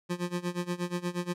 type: tone with tremolo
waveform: 25% pulse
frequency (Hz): 176.4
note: F3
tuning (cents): +18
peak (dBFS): -24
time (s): 0.09-1.34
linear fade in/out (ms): 20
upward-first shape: sine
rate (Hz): 8.4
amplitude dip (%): 90
effects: low-pass 11000 Hz 12 dB/octave